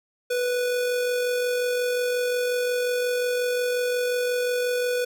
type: tone with amplitude modulation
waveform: square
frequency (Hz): 492.9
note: B4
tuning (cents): -3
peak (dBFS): -22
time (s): 0.3-5.05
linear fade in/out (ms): 10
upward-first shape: sine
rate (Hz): 45.6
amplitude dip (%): 25
effects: none